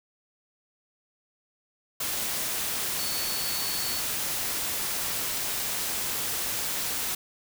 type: tone in noise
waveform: sine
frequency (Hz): 4441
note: C#8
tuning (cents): +2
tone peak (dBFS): -34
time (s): 2.99-4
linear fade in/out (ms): 5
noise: white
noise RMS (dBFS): -30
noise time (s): 2-7.15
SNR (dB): -7
effects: none